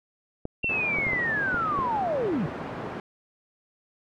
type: clicks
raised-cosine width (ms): 2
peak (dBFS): -18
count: 7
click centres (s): 0.454 / 0.644 / 0.986 / 1.068 / 1.133 / 1.544 / 1.79
type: linear sweep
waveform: sine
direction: down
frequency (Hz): 2749 to 122.5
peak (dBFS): -24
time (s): 0.63-2.47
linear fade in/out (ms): 10
type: band-pass noise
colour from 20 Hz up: pink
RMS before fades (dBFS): -35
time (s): 0.69-3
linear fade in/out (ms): 2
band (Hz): 150 to 1300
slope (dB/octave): 12
effects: none